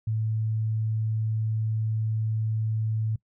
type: tone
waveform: sine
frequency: 110 Hz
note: A2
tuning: in tune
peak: -24 dBFS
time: 0.07-3.16 s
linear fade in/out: 5 ms
effects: noise-tail reverb RT60 0.1 s tail -22 dB re dry